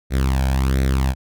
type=tone with flanger; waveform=sawtooth; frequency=66.2 Hz; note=C2; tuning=21 cents sharp; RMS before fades=-18 dBFS; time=0.1-1.15 s; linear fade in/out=50 ms; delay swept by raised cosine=0.5 to 1.28 ms; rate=1.4 Hz; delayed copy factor=+0.7; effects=none